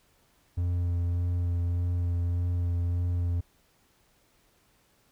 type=tone with vibrato; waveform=triangle; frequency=87.31 Hz; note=F2; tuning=in tune; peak=-23 dBFS; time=0.57-3.41 s; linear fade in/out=10 ms; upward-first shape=sine; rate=1.7 Hz; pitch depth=14 cents each way; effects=pink hiss -66 dBFS RMS until 5.11 s